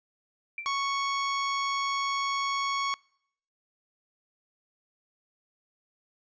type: tone with exponential decay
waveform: sine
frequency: 2349 Hz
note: D7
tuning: in tune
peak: -30 dBFS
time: 0.58-0.76 s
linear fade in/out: 2 ms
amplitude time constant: 39 ms
type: tone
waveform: sawtooth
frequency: 1108.7 Hz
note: C#6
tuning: in tune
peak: -23 dBFS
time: 0.66-2.94 s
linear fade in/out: 0 ms
effects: noise-tail reverb RT60 0.7 s tail -26 dB re dry + resampled to 16000 Hz